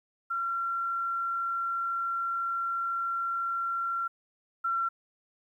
sine tone pair in turn, 1367 / 1359.1 Hz, F6 / F6, -37 / -48 cents, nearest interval unison, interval 11 cents, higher first, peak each -28 / -26 dBFS, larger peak second, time 0.3-4.08 / 4.64-4.89 s, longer first, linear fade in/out 10 ms, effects 11-bit

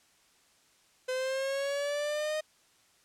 45% pulse linear sweep, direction up, 509 to 621 Hz, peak -30 dBFS, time 1.08-2.41 s, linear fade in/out 10 ms, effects white hiss -65 dBFS RMS until 3.04 s + low-pass 9000 Hz 12 dB/octave

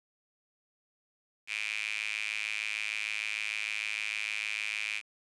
sawtooth tone with high-pass filter, 106.6 Hz, G#2, 46 cents sharp, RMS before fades -35 dBFS, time 1.47-5.02 s, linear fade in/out 50 ms, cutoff 2400 Hz, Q 8.7, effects resampled to 22050 Hz + 9-bit

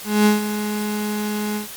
35% pulse tone with ADSR envelope, 210 Hz, G#3, 19 cents sharp, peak -9 dBFS, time 0.04-1.68 s, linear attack 220 ms, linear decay 140 ms, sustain -11 dB, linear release 120 ms, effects white hiss -35 dBFS RMS until 1.76 s + MP3 96 kbps

